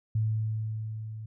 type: tone with level ramp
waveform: sine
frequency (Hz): 109.4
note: A2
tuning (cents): -9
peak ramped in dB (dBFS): -23 to -37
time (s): 0.15-1.26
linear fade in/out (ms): 5
effects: none